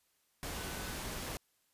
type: tone in noise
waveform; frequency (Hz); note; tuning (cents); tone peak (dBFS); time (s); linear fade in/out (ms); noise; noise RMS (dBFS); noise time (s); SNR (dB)
sine; 1500; F#6; +23; -51; 0.56-0.93; 0; pink; -41; 0.43-1.37; -13
effects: white hiss -75 dBFS RMS until 1.73 s + resampled to 32000 Hz